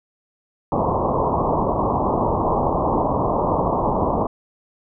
white low-pass noise, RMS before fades -20 dBFS, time 0.72-4.27 s, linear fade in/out 2 ms, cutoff 1100 Hz, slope 96 dB/octave, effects none

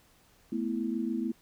sine chord, A suspended second, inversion none, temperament equal, 220 / 246.9 / 329.6 Hz, A3 / B3 / E4, 0 / 0 / 0 cents, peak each -33 / -33 / -34 dBFS, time 0.52-1.32 s, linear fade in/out 5 ms, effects pink hiss -63 dBFS RMS until 1.41 s

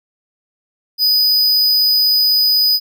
square tone, 4978 Hz, D#8, in tune, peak -11 dBFS, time 0.98-2.8 s, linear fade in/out 50 ms, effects none

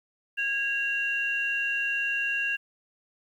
sine tone pair together, 1641.7 / 2761 Hz, G#6 / F7, -20 / -20 cents, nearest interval major sixth, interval 900 cents, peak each -28 / -27 dBFS, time 0.37-2.57 s, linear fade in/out 20 ms, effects tanh soft clip ceiling -17 dBFS + 10-bit

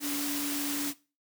sine tone in noise, 287.2 Hz, D4, 39 cents flat, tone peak -32 dBFS, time 0-0.94 s, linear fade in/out 50 ms, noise white, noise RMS -34 dBFS, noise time 0-0.94 s, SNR -1 dB, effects noise-tail reverb RT60 0.3 s tail -18 dB re dry + high-pass 150 Hz 12 dB/octave

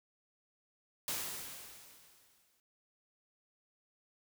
white noise with exponential decay, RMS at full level -36 dBFS, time 1.08-2.6 s, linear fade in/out 1 ms, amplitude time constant 330 ms, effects none

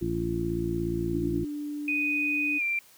harmonic tone, 57 Hz, A#1, 38 cents flat, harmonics 1 / 2 / 3 / 4 / 5 / 6, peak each -36 / -35 / -34 / -39 / -36 / -29 dBFS, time 0.01-1.45 s, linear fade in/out 10 ms
sine tone, 294.4 Hz, D4, 4 cents sharp, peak -31 dBFS, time 1.13-2.59 s, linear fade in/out 20 ms
sine tone with pitch glide, 2489 to 2362 Hz, D#7 to D7, 0 to +9 cents, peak -25 dBFS, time 1.88-2.79 s, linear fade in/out 2 ms, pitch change -91 cents, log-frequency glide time 2.58-2.63 s
effects white hiss -56 dBFS RMS until 2.97 s

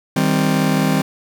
40% pulse chord, C minor, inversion first, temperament just, 156.98 / 196.22 / 261.6 Hz, Eb3 / G3 / C4, +16 / +2 / 0 cents, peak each -18 dBFS, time 0.16-1.02 s, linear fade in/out 5 ms, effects 7-bit

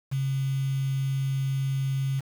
sine tone with quantisation, 135.1 Hz, C#3, 44 cents flat, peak -24 dBFS, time 0.11-2.21 s, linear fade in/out 20 ms, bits 7, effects none

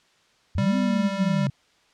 sine linear two-way sweep, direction up then down, 67.2 to 261.6 to 132.9 Hz, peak -23 dBFS, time 0.55-1.5 s, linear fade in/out 5 ms, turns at 0.76 s
square tone, 196 Hz, G3, in tune, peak -23 dBFS, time 0.58-1.47 s, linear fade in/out 2 ms
effects white hiss -61 dBFS RMS until 1.93 s + low-pass 5000 Hz 12 dB/octave

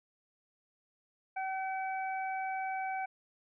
harmonic tone, 763 Hz, G5, 47 cents flat, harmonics 1 / 2 / 3, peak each -34 / -43 / -43 dBFS, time 1.36-3.06 s, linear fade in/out 10 ms, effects none

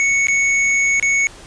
square tone with dropouts, 2217 Hz, C#7, in tune, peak -14 dBFS, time 0-1.27 s, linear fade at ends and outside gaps 0 ms, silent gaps 0.27-0.284 / 0.998-1.026 s, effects pink hiss -40 dBFS RMS until 1.46 s + resampled to 22050 Hz

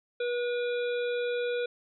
harmonic tone with a mistuned harmonic, 484.5 Hz, B4, 33 cents flat, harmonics 1 / 3 / 5 / 7 / 8, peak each -28 / -38 / -42 / -45 / -46 dBFS, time 0.2-1.66 s, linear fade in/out 5 ms, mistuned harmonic 7, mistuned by +27 cents, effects none

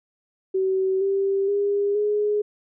sine tone with pitch steps, 380 / 392 / 404.5 / 417.3 Hz, F#4 / G4 / G#4 / G#4, +46 / 0 / -46 / +8 cents, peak -19 dBFS, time 0.54-2.42 s, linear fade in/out 10 ms, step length 470 ms, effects none

